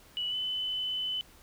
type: tone with pitch glide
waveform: sine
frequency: 2948 to 3017 Hz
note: F#7 to F#7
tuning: -7 to +33 cents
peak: -30 dBFS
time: 0.17-1.21 s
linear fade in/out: 0 ms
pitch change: +40 cents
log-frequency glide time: 0.29-0.35 s
effects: pink hiss -57 dBFS RMS until 1.42 s